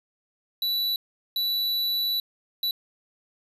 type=tone bursts at uneven times; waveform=square; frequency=3951 Hz; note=B7; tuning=in tune; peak=-24 dBFS; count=3; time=0.62-0.96 / 1.36-2.2 / 2.63-2.71 s; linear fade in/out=2 ms; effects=resampled to 32000 Hz